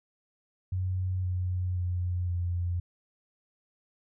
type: tone with pitch steps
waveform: sine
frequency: 92.5 / 90.91 / 89.35 / 87.81 Hz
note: F#2 / F#2 / F2 / F2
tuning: 0 / -30 / +40 / +10 cents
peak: -27 dBFS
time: 0.72-2.8 s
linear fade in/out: 5 ms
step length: 520 ms
effects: none